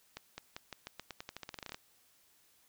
accelerating click train, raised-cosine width 0.2 ms, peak -25 dBFS, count 19, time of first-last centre 0.17-1.745 s, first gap 210 ms, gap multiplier 0.88, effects white hiss -68 dBFS RMS until 2.68 s

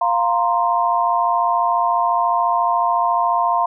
sine chord, F suspended fourth, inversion none, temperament equal, 698.5 / 932.3 / 1046.5 Hz, F5 / Bb5 / C6, 0 / 0 / 0 cents, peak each -19 dBFS, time 0.01-3.66 s, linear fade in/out 5 ms, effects none

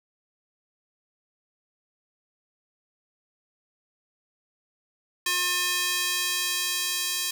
square tone with high-pass filter sweep, 358 Hz, F4, 43 cents sharp, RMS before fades -27 dBFS, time 5.26-7.31 s, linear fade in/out 5 ms, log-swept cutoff 1900 to 3700 Hz, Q 0.76, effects none

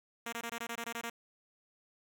5% pulse tone bursts, 233.1 Hz, A#3, in tune, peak -26 dBFS, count 10, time 0.26-1.099 s, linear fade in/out 5 ms, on 65 ms, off 21 ms, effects none

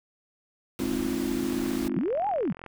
pink noise, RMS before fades -38 dBFS, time 0.79-1.88 s, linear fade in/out 0 ms
sine chord, F minor seventh, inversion first, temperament just, 209.5 / 261.9 / 314.3 / 349.2 Hz, Ab3 / C4 / Eb4 / F4, +15 / +2 / +18 / 0 cents, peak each -34 / -29 / -33 / -32 dBFS, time 0.8-1.99 s, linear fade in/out 2 ms
click train, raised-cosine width 0.5 ms, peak -27 dBFS, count 51, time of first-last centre 1.5-2.663 s, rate 43 Hz
sine linear two-way sweep, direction up then down, 131.2 to 859 to 131.2 Hz, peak -24 dBFS, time 1.96-2.53 s, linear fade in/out 10 ms, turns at 2.28 s
effects none

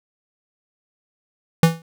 square tone with exponential decay, 164.81 Hz, E3, in tune, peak -7 dBFS, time 1.63-1.82 s, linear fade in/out 2 ms, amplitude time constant 40 ms, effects none

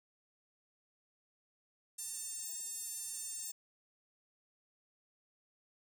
sawtooth tone with high-pass filter, 901 Hz, A5, 41 cents sharp, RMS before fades -43 dBFS, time 1.98-3.52 s, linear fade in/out 10 ms, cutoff 7800 Hz, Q 3.3, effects none

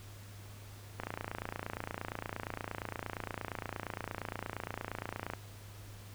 click train, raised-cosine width 0.5 ms, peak -22 dBFS, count 125, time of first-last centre 1-5.336 s, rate 28.6 Hz, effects added 101 Hz sine -49 dBFS peak until 6.14 s + pink hiss -55 dBFS RMS until 6.14 s

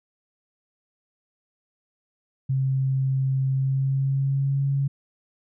sine tone with pitch glide, 133.4 to 138.42 Hz, C3 to C#3, +34 to -2 cents, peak -20 dBFS, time 2.49-4.88 s, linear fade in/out 10 ms, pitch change +64 cents, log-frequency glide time 3.49-4.65 s, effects none

